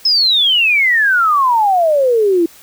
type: exponential sweep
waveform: sine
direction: down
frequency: 5274 to 325.3 Hz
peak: -9 dBFS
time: 0.05-2.46 s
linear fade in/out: 5 ms
effects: white hiss -42 dBFS RMS until 2.62 s